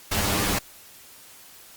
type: noise with comb filter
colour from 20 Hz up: pink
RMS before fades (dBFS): -24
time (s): 0.11-0.59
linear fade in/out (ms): 10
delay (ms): 10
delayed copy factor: +0.95
effects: white hiss -48 dBFS RMS until 1.76 s + Opus 48 kbps